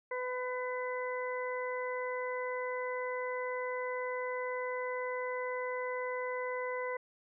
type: harmonic tone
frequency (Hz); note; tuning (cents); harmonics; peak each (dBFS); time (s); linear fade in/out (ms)
502; B4; +28; 1 / 2 / 3 / 4; -36 / -40 / -47 / -41; 0.11-6.97; 5
effects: none